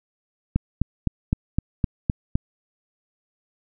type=click train; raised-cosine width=5 ms; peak=-7 dBFS; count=8; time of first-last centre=0.56-2.355 s; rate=3.9 Hz; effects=none